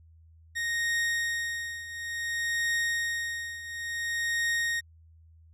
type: tone with tremolo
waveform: 40% pulse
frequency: 1862 Hz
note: A#6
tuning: 2 cents flat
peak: -24 dBFS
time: 0.55-4.81 s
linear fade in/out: 20 ms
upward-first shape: triangle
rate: 0.57 Hz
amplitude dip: 80%
effects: added 81 Hz sine -53 dBFS peak until 5.53 s + low-pass 11000 Hz 12 dB/octave